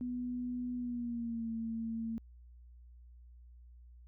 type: tone with pitch glide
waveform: sine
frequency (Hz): 246.9 to 226.4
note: B3 to A3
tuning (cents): 0 to +50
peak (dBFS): -35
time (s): 0.01-2.18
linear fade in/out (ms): 0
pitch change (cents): -150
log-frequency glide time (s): 0.75-1.49
effects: added 60 Hz sine -53 dBFS peak until 4.07 s